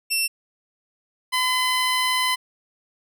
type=tone pair in turn; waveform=15% pulse; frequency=2700 / 1016.6 Hz; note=E7 / B5; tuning=+41 / +50 cents; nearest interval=octave + perfect fourth; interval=1691 cents; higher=first; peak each=-13 dBFS; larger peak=neither; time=0.1-0.28 / 1.32-2.36 s; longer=second; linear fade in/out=20 ms; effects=none

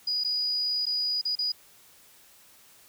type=tone with dropouts; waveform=sine; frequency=4919 Hz; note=D#8; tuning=21 cents flat; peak=-25 dBFS; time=0.07-1.52 s; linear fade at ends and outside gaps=5 ms; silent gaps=0.238-0.246 / 0.856-0.865 / 1.214-1.252 / 1.354-1.388 s; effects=white hiss -56 dBFS RMS until 2.88 s

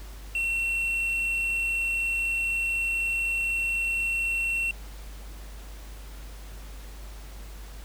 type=tone; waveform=triangle; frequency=2716 Hz; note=F7; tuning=49 cents flat; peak=-23 dBFS; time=0.35-4.71 s; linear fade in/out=2 ms; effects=added 50 Hz sine -39 dBFS peak until 7.84 s + pink hiss -49 dBFS RMS until 7.84 s

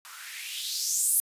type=noise with band-pass filter sweep; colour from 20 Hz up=violet; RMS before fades=-30 dBFS; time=0.05-1.2 s; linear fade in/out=0 ms; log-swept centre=1100 to 11000 Hz; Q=3.6; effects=resampled to 32000 Hz

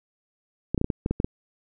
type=clicks; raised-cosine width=3 ms; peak=-11 dBFS; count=9; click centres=0.746 / 0.778 / 0.814 / 0.844 / 0.902 / 1.061 / 1.11 / 1.201 / 1.245 s; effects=none

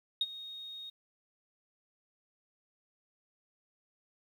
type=tone with ADSR envelope; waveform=sine; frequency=3728 Hz; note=A#7; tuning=1 cent flat; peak=-24 dBFS; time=0.21-0.9 s; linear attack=3 ms; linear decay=39 ms; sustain=-18 dB; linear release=7 ms; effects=tanh soft clip ceiling -23 dBFS + 11-bit

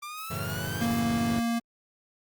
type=linear sweep; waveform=sawtooth; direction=up; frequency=1174 to 1614 Hz; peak=-33 dBFS; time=0.02-0.86 s; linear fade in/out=10 ms
type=noise; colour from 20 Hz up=violet; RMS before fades=-43 dBFS; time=0.17-1 s; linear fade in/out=5 ms
type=chord; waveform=sawtooth; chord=F# minor seventh; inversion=none; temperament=equal; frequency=92.5 / 110 / 138.59 / 164.81 Hz; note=F#2 / A2 / C#3 / E3; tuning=0 / 0 / 0 / 0 cents; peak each=-33 dBFS; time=0.3-1.4 s; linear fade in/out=10 ms
type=tone; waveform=square; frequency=232.9 Hz; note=A#3; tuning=1 cent flat; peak=-26 dBFS; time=0.8-1.6 s; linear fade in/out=20 ms
effects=Opus 32 kbps

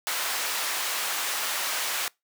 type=high-pass noise; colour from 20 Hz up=pink; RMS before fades=-29 dBFS; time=0.07-2.08 s; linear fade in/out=0 ms; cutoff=1000 Hz; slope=12 dB/octave; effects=noise-tail reverb RT60 0.2 s tail -25 dB re dry

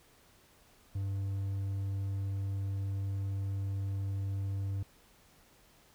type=tone; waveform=triangle; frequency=98 Hz; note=G2; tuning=in tune; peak=-30 dBFS; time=0.95-4.83 s; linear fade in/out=5 ms; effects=pink hiss -63 dBFS RMS until 5.94 s

